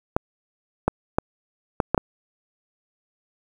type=clicks; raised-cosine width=1 ms; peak=-4 dBFS; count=6; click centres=0.165 / 0.88 / 1.185 / 1.802 / 1.946 / 1.978 s; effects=7-bit